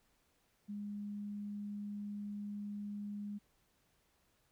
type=tone; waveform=sine; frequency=205.4 Hz; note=G#3; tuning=19 cents flat; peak=-40 dBFS; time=0.68-3.39 s; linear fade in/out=20 ms; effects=pink hiss -75 dBFS RMS until 4.51 s